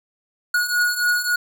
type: beating tone pair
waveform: square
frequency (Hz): 1450 / 1453.6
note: F#6 / F#6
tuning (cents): -35 / -31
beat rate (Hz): 3.6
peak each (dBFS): -24 / -20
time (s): 0.54-1.36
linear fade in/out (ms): 5
effects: none